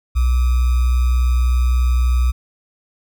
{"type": "tone with sample-and-hold", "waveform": "sine", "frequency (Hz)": 61.74, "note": "B1", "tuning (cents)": 0, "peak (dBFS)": -12, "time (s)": [0.15, 2.32], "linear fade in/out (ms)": 20, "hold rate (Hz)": 1225, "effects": []}